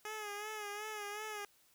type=tone with vibrato; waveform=10% pulse; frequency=420.2 Hz; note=G#4; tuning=20 cents sharp; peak=-33 dBFS; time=0.05-1.45 s; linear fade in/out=2 ms; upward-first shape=sine; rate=2.7 Hz; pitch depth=55 cents each way; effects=white hiss -69 dBFS RMS until 1.74 s